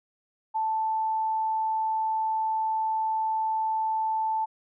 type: tone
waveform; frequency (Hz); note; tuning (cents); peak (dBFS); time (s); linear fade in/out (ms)
sine; 880; A5; 0; -24; 0.54-4.46; 20
effects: none